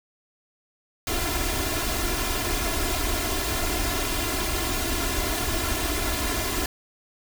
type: noise with comb filter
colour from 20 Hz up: pink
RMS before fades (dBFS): -26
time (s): 1.07-6.66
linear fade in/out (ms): 2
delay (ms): 2.9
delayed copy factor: +0.85
effects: none